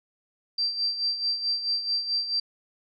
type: tone with tremolo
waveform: sine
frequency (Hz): 4699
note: D8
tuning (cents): 0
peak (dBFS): -22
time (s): 0.58-2.4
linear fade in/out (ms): 5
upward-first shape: sine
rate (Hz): 4.6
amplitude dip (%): 65
effects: none